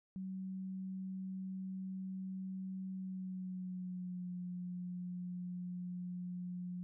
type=tone with pitch glide; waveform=sine; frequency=188.9 to 179.12 Hz; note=F#3 to F3; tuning=+36 to +44 cents; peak=-40 dBFS; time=0.16-6.83 s; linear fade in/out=0 ms; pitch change=-92 cents; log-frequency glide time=2.91-4.32 s; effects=none